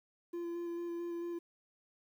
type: tone with vibrato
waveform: triangle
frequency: 342.9 Hz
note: F4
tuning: 32 cents flat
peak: -35 dBFS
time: 0.33-1.39 s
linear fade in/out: 10 ms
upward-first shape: square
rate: 4.5 Hz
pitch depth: 10 cents each way
effects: 11-bit